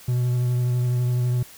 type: tone with vibrato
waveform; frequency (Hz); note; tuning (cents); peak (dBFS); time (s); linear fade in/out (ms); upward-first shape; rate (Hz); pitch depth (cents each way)
triangle; 123.47; B2; 0; -17; 0.08-1.43; 5; triangle; 12; 19
effects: white hiss -46 dBFS RMS until 1.57 s